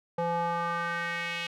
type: tone with band-pass filter sweep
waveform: square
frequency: 170.5 Hz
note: F3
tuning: 41 cents flat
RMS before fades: -31 dBFS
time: 0.18-1.47 s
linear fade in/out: 5 ms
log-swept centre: 670 to 2800 Hz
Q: 2.6
effects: none